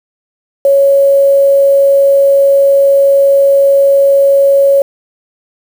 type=tone with quantisation; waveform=sine; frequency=554.4 Hz; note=C#5; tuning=in tune; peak=-4 dBFS; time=0.65-4.82 s; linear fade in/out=2 ms; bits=5; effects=none